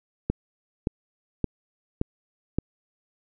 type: click train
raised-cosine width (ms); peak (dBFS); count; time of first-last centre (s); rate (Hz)
3; -10; 5; 0.3-2.586; 1.75
effects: none